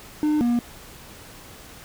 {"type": "tone pair in turn", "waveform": "triangle", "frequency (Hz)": [302.1, 239], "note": ["D4", "A#3"], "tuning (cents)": [49, 43], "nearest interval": "major third", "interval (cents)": 406, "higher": "first", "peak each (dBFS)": -16, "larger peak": "neither", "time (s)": [[0.23, 0.41], [0.41, 0.59]], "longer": "neither", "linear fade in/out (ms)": 0, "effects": ["pink hiss -44 dBFS RMS until 1.84 s"]}